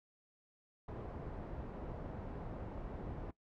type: low-pass noise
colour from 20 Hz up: pink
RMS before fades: -45 dBFS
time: 0.88-3.31 s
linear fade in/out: 5 ms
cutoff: 780 Hz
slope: 12 dB/octave
effects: noise-tail reverb RT60 0.1 s tail -18 dB re dry